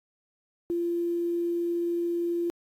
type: tone with quantisation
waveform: sine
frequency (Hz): 343.5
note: F4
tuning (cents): -29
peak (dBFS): -25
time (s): 0.7-2.5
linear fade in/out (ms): 0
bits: 9
effects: AAC 48 kbps